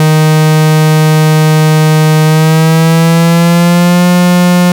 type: tone with pitch glide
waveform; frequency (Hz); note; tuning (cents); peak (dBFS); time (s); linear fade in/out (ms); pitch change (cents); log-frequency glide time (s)
45% pulse; 155.56 to 177.66; D#3 to F3; 0 to +30; -4; 0-4.72; 2; +230; 2.24-4.06
effects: none